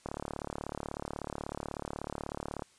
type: click train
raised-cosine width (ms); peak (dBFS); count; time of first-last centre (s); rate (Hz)
1; -22; 94; 0.06-2.622; 36.3
effects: white hiss -63 dBFS RMS until 2.78 s + resampled to 22050 Hz

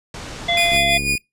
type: low-pass noise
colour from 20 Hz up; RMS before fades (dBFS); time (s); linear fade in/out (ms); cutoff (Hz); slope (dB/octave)
pink; -33; 0.14-0.77; 2; 7700; 24
type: harmonic tone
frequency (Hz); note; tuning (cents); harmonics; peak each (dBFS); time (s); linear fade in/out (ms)
687; F5; -29; 1 / 3 / 5; -20 / -20 / -20; 0.48-0.98; 10
type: tone with tremolo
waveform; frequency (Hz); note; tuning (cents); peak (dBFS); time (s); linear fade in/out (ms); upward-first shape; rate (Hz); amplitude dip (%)
40% pulse; 2452; D#7; -26; -15; 0.57-1.18; 2; sine; 6; 65
type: click train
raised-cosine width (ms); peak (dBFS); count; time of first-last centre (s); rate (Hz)
3; -16; 31; 0.72-1.152; 69.4
effects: noise-tail reverb RT60 0.2 s tail -24 dB re dry + resampled to 32000 Hz

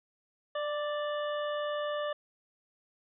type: harmonic tone with a mistuned harmonic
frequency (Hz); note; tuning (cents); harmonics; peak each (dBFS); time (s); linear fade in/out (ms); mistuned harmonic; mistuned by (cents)
587.3; D5; 0; 1 / 2 / 3 / 5 / 6; -32 / -38 / -42 / -46 / -48; 0.55-2.13; 5; 1; +16
effects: none

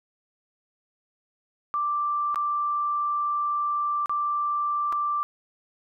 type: tone with dropouts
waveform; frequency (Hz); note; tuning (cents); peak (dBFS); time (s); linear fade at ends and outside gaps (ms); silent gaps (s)
sine; 1176; D6; +2; -23; 1.74-5.23; 0; 2.345-2.358 / 4.059-4.095 / 4.924-4.927
effects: none

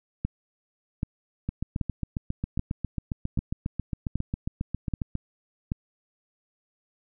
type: two click trains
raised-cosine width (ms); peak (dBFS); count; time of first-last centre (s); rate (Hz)
5; -14 / -16; 8 / 28; 0.25-5.719 / 1.49-5.154; 1.28 / 7.37
effects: none

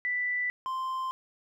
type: tone pair in turn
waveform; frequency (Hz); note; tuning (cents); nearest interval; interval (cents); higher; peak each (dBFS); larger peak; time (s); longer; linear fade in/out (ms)
sine / triangle; 1979 / 1043.8; B6 / C6; +3 / -4; major seventh; 1107; first; -27 / -28; first; 0.05-0.5 / 0.66-1.11; neither; 0
effects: none

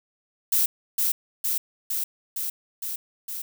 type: noise with echo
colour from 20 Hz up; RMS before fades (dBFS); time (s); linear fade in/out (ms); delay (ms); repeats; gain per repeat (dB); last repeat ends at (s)
violet; -21; 0.52-0.66; 5; 460; 6; -2; 3.42
effects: none

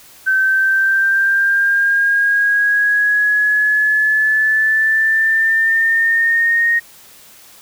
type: exponential sweep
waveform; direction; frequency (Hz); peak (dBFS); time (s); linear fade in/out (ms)
sine; up; 1538 to 1864.7; -11; 0.26-6.8; 20
effects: white hiss -43 dBFS RMS until 7.61 s

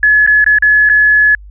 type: tone with dropouts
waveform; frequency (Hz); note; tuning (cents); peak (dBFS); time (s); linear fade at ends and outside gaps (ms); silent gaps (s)
sine; 1704; G#6; +44; -5; 0.03-1.35; 2; 0.264-0.274 / 0.443-0.463 / 0.586-0.623 / 0.891-0.897
effects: added 50 Hz sine -31 dBFS peak until 1.5 s

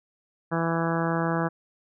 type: harmonic tone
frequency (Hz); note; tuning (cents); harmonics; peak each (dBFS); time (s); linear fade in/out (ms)
165.9; E3; +11; 1 / 2 / 3 / 4 / 5 / 6 / 7 / 8 / 9 / 10; -27 / -30 / -32 / -33 / -34 / -35 / -35 / -36 / -37 / -37; 0.51-1.49; 20
effects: none

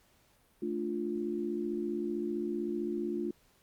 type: chord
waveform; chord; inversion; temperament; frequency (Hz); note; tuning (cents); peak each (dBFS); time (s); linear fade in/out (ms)
sine; D minor; second; equal; 220 / 293.7 / 349.2; A3 / D4 / F4; 0 / 0 / 0; -37 / -38 / -34; 0.62-3.31; 5
effects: pink hiss -67 dBFS RMS until 3.62 s + Opus 48 kbps

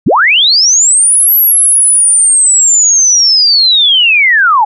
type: linear two-way sweep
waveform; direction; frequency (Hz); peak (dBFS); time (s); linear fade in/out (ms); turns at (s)
sine; up then down; 88.4 to 11840 to 802; -4; 0.06-4.65; 10; 1.34
effects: none

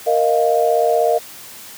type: chord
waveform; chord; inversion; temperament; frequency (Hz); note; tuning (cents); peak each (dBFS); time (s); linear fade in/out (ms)
sine; Bb suspended fourth; none; equal; 466.2 / 622.3 / 698.5; Bb4 / Eb5 / F5; 0 / 0 / 0; -17; 0.06-1.19; 20
effects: white hiss -37 dBFS RMS until 1.77 s + high-pass 60 Hz 12 dB/octave

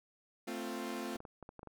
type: chord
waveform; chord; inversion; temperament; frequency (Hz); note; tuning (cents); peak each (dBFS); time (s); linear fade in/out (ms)
sawtooth; F major; first; equal with one note detuned; 222.4 / 261.6 / 349.2; A3 / C4 / F4; +19 / 0 / 0; -39; 0.47-1.17; 10
type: clicks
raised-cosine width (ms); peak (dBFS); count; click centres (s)
1; -34; 8; 1.158 / 1.204 / 1.252 / 1.427 / 1.491 / 1.593 / 1.631 / 1.673
effects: none

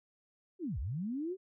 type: linear two-way sweep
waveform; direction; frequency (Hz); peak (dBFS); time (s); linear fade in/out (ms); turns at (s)
sine; down then up; 392 to 51.91 to 392; -34; 0.59-1.37; 50; 0.79
effects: none

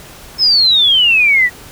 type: exponential sweep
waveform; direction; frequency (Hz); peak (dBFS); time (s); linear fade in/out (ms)
sine; down; 5290 to 1902; -7; 0.38-1.5; 50
effects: pink hiss -36 dBFS RMS until 1.71 s

